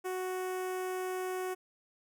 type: tone with notch filter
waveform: sawtooth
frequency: 370 Hz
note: F#4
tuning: in tune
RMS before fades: -36 dBFS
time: 0.04-1.55 s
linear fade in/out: 20 ms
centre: 4100 Hz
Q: 0.84
effects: none